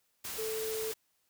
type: tone in noise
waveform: sine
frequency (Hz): 440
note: A4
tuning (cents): 0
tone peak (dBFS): -34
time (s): 0.38-0.92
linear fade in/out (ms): 10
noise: white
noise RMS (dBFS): -40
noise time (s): 0.24-0.94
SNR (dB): +3
effects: white hiss -75 dBFS RMS until 1.29 s